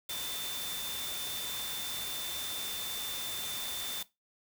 sine tone in noise, 3557 Hz, A7, 18 cents sharp, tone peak -39 dBFS, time 0.09-4.03 s, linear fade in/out 5 ms, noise white, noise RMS -39 dBFS, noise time 0.09-4.03 s, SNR -3 dB, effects noise-tail reverb RT60 0.2 s tail -17 dB re dry

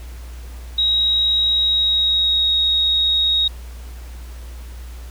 sine tone with pitch glide, 3811 to 3765 Hz, A#7 to A#7, +38 to +16 cents, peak -14 dBFS, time 0.78-3.48 s, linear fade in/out 5 ms, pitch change -22 cents, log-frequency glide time 1.52-2.53 s, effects added 60 Hz sine -31 dBFS peak until 5.1 s + pink hiss -45 dBFS RMS until 5.1 s

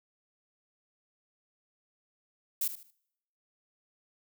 violet noise with echo, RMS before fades -30 dBFS, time 2.61-2.68 s, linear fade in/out 5 ms, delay 76 ms, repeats 3, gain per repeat -11 dB, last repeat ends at 2.908 s, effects noise-tail reverb RT60 0.8 s tail -26 dB re dry

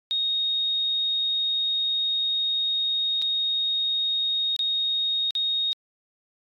sine tone with dropouts, 3729 Hz, A#7, in tune, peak -22 dBFS, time 0.11-5.73 s, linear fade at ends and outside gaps 0 ms, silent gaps 3.217-3.222 / 4.563-4.592 / 5.307-5.352 s, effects AAC 48 kbps

